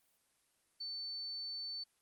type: tone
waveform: sine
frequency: 4500 Hz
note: C#8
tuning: 25 cents sharp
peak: -40 dBFS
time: 0.8-1.84 s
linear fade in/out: 10 ms
effects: white hiss -75 dBFS RMS until 2.01 s + Opus 24 kbps